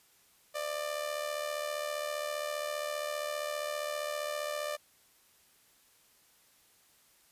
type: tone with amplitude modulation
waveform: sawtooth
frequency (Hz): 594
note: D5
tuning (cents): +20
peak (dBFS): -27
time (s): 0.54-4.77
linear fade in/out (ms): 20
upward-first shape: sine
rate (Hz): 75.1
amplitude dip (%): 65
effects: white hiss -65 dBFS RMS until 7.31 s + resampled to 32000 Hz